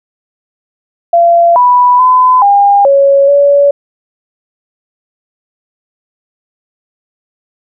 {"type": "tone with pitch steps", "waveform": "sine", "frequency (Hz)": [684, 986, 1012, 806, 555, 568], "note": ["F5", "B5", "B5", "G5", "C#5", "C#5"], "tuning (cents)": [-36, -3, 42, 48, 2, 42], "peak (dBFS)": -3, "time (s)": [1.13, 3.71], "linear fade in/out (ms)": 5, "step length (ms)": 430, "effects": []}